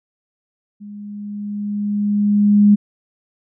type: tone with level ramp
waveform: sine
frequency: 205.9 Hz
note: G#3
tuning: 15 cents flat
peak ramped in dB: -32 to -6 dBFS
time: 0.8-2.76 s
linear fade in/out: 20 ms
effects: none